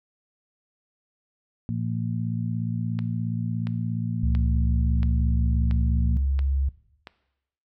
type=harmonic tone; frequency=57 Hz; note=A#1; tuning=38 cents flat; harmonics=2 / 3 / 4; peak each=-28 / -31 / -30 dBFS; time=1.69-6.17 s; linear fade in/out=0 ms
type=click train; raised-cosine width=0.3 ms; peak=-22 dBFS; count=7; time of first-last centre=2.99-7.072 s; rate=1.47 Hz
type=tone with vibrato; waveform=sine; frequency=68.2 Hz; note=C#2; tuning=28 cents flat; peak=-21 dBFS; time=4.23-6.69 s; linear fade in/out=5 ms; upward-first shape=square; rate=18 Hz; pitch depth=12 cents each way
effects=noise-tail reverb RT60 0.9 s tail -17 dB re dry